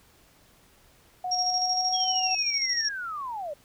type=tone with pitch glide; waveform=sine; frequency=730 to 747.5 Hz; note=F#5 to F#5; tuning=-24 to +17 cents; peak=-28 dBFS; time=1.24-2.35 s; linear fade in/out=5 ms; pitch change=+41 cents; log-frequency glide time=1.38-2.1 s
type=tone with tremolo; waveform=sine; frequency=5588 Hz; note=F8; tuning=in tune; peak=-23 dBFS; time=1.31-2.89 s; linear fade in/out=10 ms; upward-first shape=square; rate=13 Hz; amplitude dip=45%
type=linear sweep; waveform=sine; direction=down; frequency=3322 to 554.4 Hz; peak=-31 dBFS; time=1.93-3.54 s; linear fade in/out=10 ms
effects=pink hiss -59 dBFS RMS until 3.64 s